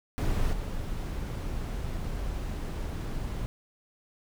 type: noise with level steps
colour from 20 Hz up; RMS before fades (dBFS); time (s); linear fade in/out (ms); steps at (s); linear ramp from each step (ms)
brown; -27 / -33; 0.18-3.46; 0; 0.53; 2
effects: none